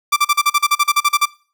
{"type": "tone bursts", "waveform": "sawtooth", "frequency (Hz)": 1174.7, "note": "D6", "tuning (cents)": 0, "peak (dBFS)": -7, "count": 14, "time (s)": [0.12, 1.257], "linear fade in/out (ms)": 10, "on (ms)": 45, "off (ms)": 39, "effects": ["noise-tail reverb RT60 0.4 s tail -22 dB re dry"]}